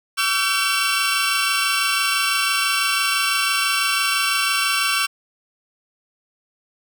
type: tone cluster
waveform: 20% pulse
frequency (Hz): 1137 / 1346 / 1546 / 2718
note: C#6 / E6 / G6 / F7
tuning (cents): +44 / +36 / -24 / -48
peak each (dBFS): -19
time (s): 0.17-5.07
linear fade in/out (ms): 20
effects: none